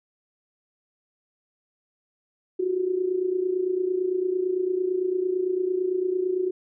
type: tone with amplitude modulation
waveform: sine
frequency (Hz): 368.1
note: F#4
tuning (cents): -9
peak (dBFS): -19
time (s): 2.59-6.51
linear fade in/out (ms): 10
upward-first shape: sine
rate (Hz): 28.9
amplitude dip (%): 70
effects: none